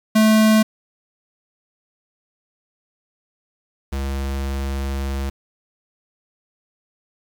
square tone pair in turn, 217.5 / 68.25 Hz, A3 / C#2, -20 / -26 cents, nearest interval octave + minor sixth, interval 2006 cents, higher first, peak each -12 / -22 dBFS, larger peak first, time 0.15-0.63 / 3.92-5.3 s, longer second, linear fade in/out 10 ms, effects 7-bit

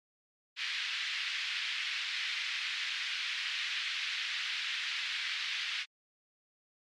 pink band-pass noise, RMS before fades -36 dBFS, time 0.56-5.86 s, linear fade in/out 50 ms, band 1900 to 4100 Hz, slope 24 dB/octave, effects MP3 64 kbps

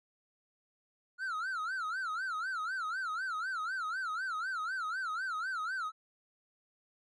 triangle tone with vibrato, 1400 Hz, F6, 4 cents sharp, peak -32 dBFS, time 1.18-5.92 s, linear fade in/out 50 ms, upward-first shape sine, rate 4 Hz, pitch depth 200 cents each way, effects resampled to 24000 Hz

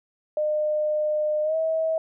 sine tone with pitch glide, 607 to 642.7 Hz, D#5 to E5, -43 to -44 cents, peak -21 dBFS, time 0.37-1.98 s, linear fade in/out 2 ms, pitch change +99 cents, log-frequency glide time 1.43-1.56 s, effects none

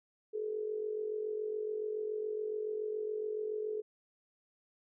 sine tone with amplitude modulation, 428.5 Hz, A4, 46 cents flat, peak -31 dBFS, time 0.33-3.82 s, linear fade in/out 20 ms, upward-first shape sine, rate 47.1 Hz, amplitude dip 65%, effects none

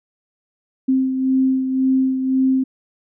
sine beating tone pair, 262.3 / 264.2 Hz, C4 / C4, +4 / +17 cents, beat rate 1.9 Hz, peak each -15 / -24 dBFS, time 0.88-2.64 s, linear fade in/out 10 ms, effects none

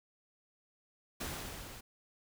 pink noise with level ramp, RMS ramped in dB -39 to -50 dBFS, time 1.2-1.81 s, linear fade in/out 10 ms, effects none

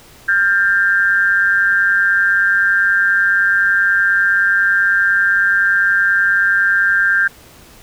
sine tone with amplitude modulation, 1591 Hz, G6, 25 cents sharp, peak -7 dBFS, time 0.28-7.28 s, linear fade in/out 10 ms, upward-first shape sine, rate 190 Hz, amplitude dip 80%, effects pink hiss -43 dBFS RMS until 7.82 s

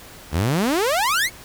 sawtooth exponential sweep, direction up, 69.3 to 2286 Hz, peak -14 dBFS, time 0.31-1.3 s, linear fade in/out 50 ms, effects pink hiss -42 dBFS RMS until 1.44 s

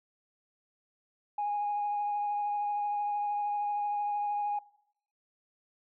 sine tone with vibrato, 825 Hz, G#5, 12 cents flat, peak -28 dBFS, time 1.38-4.59 s, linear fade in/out 5 ms, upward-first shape triangle, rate 13 Hz, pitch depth 17 cents each way, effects noise-tail reverb RT60 0.7 s tail -21 dB re dry + tanh soft clip ceiling -25 dBFS

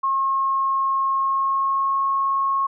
sine tone with pitch glide, 1080 to 1090.7 Hz, C#6 to C#6, -45 to -28 cents, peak -18 dBFS, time 0.03-2.67 s, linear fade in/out 10 ms, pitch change +17 cents, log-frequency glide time 1.13-2.04 s, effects none

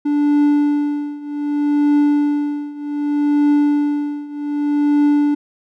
triangle tone with tremolo, 292 Hz, D4, 10 cents flat, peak -8 dBFS, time 0.05-5.35 s, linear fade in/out 10 ms, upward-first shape triangle, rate 0.65 Hz, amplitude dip 90%, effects none

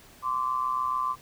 sine tone pair together, 1036 / 1162.9 Hz, C6 / D6, -17 / -17 cents, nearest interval major second, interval 200 cents, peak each -28 dBFS, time 0.22-1.16 s, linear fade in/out 50 ms, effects pink hiss -53 dBFS RMS until 1.21 s

